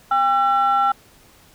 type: tone pair together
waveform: sine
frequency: 799 / 1350 Hz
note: G5 / E6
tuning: +33 / +41 cents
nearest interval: major sixth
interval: 908 cents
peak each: -16 dBFS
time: 0.11-0.92 s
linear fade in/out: 5 ms
effects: tanh soft clip ceiling -10 dBFS + pink hiss -51 dBFS RMS until 1.54 s